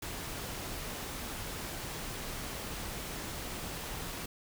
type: noise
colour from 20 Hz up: pink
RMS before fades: -40 dBFS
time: 0.02-4.26 s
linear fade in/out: 5 ms
effects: none